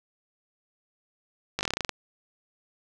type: slowing click train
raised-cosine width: 0.2 ms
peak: -10 dBFS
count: 11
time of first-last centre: 1.59-1.893 s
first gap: 19 ms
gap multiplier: 1.1
effects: none

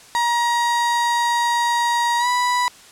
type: tone with pitch glide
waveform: 35% pulse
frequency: 948 to 985.4 Hz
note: A#5 to B5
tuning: +29 to -4 cents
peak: -15 dBFS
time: 0.15-2.68 s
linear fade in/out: 0 ms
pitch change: +67 cents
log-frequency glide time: 2.19-2.27 s
effects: white hiss -45 dBFS RMS until 2.91 s + low-pass 9000 Hz 12 dB/octave

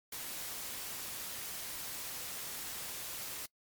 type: noise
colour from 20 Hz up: white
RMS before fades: -42 dBFS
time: 0.12-3.46 s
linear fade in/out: 5 ms
effects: noise-tail reverb RT60 0.1 s tail -23 dB re dry + MP3 96 kbps

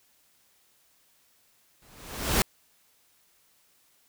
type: noise with exponential growth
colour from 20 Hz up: pink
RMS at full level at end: -20 dBFS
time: 1.82-2.42 s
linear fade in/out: 1 ms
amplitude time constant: 130 ms
effects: white hiss -65 dBFS RMS until 4.08 s

